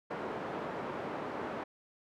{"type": "band-pass noise", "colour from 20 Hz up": "pink", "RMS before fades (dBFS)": -39, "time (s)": [0.1, 1.64], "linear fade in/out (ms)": 10, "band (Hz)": [270, 1200], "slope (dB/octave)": 12, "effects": []}